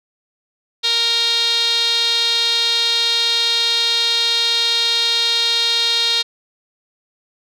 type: tone with band-pass filter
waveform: sawtooth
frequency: 464.8 Hz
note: A#4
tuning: 5 cents flat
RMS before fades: -17 dBFS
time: 0.83-6.23 s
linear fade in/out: 20 ms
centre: 3900 Hz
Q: 7.4
effects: none